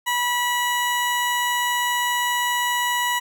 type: tone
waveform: 20% pulse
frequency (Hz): 975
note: B5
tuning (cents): -23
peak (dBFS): -15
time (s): 0.06-3.2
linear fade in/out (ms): 20
effects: none